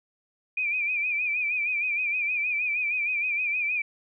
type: tone with vibrato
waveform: sine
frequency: 2416 Hz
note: D7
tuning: 48 cents sharp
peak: -24 dBFS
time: 0.57-3.82 s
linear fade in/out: 5 ms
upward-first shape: sine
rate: 6.4 Hz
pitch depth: 78 cents each way
effects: none